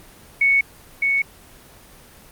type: tone pair in turn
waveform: sine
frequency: 2217 / 2217 Hz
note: C#7 / C#7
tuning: 0 / 0 cents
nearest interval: unison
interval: 0 cents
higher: neither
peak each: -13 / -16 dBFS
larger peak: first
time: 0.41-0.61 / 1.02-1.22 s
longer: neither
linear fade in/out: 5 ms
effects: pink hiss -46 dBFS RMS until 2.31 s + Opus 24 kbps